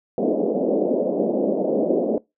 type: band-pass noise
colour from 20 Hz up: white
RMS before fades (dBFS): -21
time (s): 0.18-2.18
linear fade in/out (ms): 2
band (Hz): 200 to 610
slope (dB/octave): 48
effects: noise-tail reverb RT60 0.2 s tail -23 dB re dry